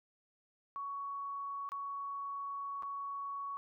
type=tone with dropouts; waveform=sine; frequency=1118 Hz; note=C#6; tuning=14 cents sharp; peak=-38 dBFS; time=0.76-3.57 s; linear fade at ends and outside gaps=0 ms; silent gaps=1.69-1.719 / 2.824-2.832 s; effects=none